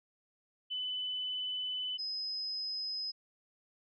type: tone pair in turn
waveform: sine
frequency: 3006 / 5065 Hz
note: F#7 / D#8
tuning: +27 / +30 cents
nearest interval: major sixth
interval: 903 cents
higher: second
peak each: -34 / -35 dBFS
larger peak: first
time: 0.7-1.98 / 1.98-3.12 s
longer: first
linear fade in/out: 20 ms
effects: none